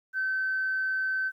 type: tone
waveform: sine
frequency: 1536 Hz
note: G6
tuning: 36 cents flat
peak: -25 dBFS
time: 0.13-1.32 s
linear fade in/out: 50 ms
effects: tanh soft clip ceiling -21 dBFS + 11-bit